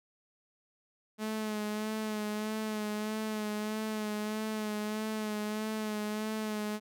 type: tone with vibrato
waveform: sawtooth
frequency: 214.1 Hz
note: A3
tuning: 47 cents flat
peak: -29 dBFS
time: 1.18-6.8 s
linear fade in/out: 50 ms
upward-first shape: sine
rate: 1.6 Hz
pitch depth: 30 cents each way
effects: none